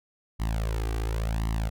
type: tone with flanger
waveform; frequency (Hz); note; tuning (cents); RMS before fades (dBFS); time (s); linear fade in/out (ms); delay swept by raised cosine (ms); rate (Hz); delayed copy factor
sawtooth; 55; A1; 0; -28; 0.39-1.7; 20; 0.99 to 2.59; 0.92; +1
effects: none